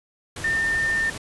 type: tone in noise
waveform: sine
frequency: 1806 Hz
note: A6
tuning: 45 cents sharp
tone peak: -20 dBFS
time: 0.44-1.1 s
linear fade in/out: 5 ms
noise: pink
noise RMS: -34 dBFS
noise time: 0.36-1.18 s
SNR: +11 dB
effects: resampled to 24000 Hz